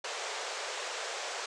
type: band-pass noise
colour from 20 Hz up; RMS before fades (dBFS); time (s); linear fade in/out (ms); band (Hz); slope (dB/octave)
pink; -38; 0.04-1.46; 5; 430 to 7900; 48
effects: none